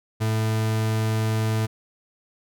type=tone; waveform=40% pulse; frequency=110 Hz; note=A2; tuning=in tune; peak=-20 dBFS; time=0.2-1.67 s; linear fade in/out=20 ms; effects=none